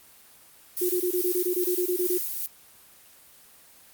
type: noise with tremolo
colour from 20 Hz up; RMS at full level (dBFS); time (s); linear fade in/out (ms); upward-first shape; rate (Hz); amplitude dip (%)
violet; -28; 0.77-2.46; 0; sine; 2.4; 35
type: tone bursts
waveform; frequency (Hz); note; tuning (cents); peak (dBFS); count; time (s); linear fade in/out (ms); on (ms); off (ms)
sine; 360; F#4; -47; -23; 13; 0.81-2.18; 10; 86; 21
effects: white hiss -53 dBFS RMS until 3.93 s + Opus 24 kbps